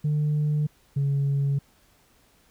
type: tone pair in turn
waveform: sine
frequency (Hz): 150 / 139.83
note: D3 / C#3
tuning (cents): +37 / +15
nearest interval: minor second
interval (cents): 122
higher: first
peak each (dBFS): -19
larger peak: neither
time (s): 0.04-0.67 / 0.96-1.59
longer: neither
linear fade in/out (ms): 10
effects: tanh soft clip ceiling -19 dBFS + pink hiss -61 dBFS RMS until 2.5 s